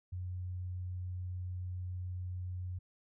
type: tone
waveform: sine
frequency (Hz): 90.7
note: F#2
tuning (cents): -34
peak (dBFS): -37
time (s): 0.12-2.79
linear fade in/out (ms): 10
effects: none